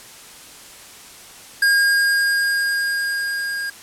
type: tone with level ramp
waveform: square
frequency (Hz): 1621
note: G#6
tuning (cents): -42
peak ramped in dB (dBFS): -13 to -24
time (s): 1.62-3.7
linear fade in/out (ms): 5
effects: white hiss -41 dBFS RMS until 3.82 s + low-pass 11000 Hz 12 dB/octave